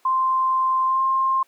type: tone with pitch glide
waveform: sine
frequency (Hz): 1045 to 1059.6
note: C6 to C6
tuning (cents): -2 to +22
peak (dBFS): -17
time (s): 0.05-1.43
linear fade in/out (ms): 5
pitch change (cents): +24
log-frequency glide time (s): 0.86-1.02
effects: pink hiss -60 dBFS RMS until 1.47 s + high-pass 400 Hz 12 dB/octave